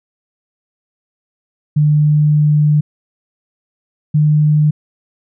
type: tone pair in turn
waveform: sine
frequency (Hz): 149.9 / 151.03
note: D3 / D3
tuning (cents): +36 / +49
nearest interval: unison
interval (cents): 13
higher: second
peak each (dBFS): -8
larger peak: neither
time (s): 1.76-2.81 / 4.14-4.71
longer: first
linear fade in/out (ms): 10
effects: none